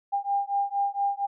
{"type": "beating tone pair", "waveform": "sine", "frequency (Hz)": [799, 803.3], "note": ["G5", "G5"], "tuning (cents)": [33, 42], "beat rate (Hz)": 4.3, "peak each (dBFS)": -27, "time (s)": [0.12, 1.27], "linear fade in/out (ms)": 20, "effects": []}